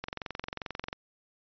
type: click train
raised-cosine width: 0.3 ms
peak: -19 dBFS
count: 21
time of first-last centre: 0.04-0.929 s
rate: 22.5 Hz
effects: resampled to 11025 Hz